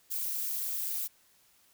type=noise with amplitude modulation; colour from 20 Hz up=violet; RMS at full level=-30 dBFS; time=0.1-1.08 s; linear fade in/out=20 ms; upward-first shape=sine; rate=225 Hz; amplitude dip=90%; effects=white hiss -65 dBFS RMS until 1.73 s